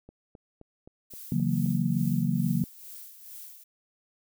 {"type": "click train", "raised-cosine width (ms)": 2, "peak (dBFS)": -34, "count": 7, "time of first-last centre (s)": [0.09, 1.661], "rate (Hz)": 3.82}
{"type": "noise with tremolo", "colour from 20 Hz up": "violet", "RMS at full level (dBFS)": -43, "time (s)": [1.1, 3.64], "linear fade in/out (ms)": 10, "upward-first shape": "sine", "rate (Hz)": 2.3, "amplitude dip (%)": 60}
{"type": "chord", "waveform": "sine", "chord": "F# dominant seventh", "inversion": "second", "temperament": "just", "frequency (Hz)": [138.75, 166.5, 185, 231.2], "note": ["C#3", "E3", "F#3", "A#3"], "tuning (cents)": [2, 18, 0, -14], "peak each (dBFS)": -29, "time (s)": [1.32, 2.64], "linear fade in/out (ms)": 2}
{"effects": []}